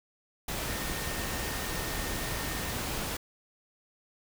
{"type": "tone in noise", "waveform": "sine", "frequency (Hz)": 1829, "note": "A#6", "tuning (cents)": -33, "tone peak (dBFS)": -43, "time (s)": [0.68, 2.72], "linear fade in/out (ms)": 5, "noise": "pink", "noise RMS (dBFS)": -34, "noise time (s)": [0.48, 3.17], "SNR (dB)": -12, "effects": []}